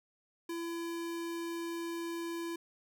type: tone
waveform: square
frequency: 336.9 Hz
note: E4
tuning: 38 cents sharp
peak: -37 dBFS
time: 0.49-2.56 s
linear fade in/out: 5 ms
effects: none